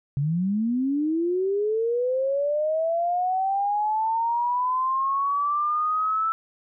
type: linear sweep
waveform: sine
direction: up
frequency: 134.6 to 1325 Hz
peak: -21 dBFS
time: 0.17-6.32 s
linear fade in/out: 0 ms
effects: none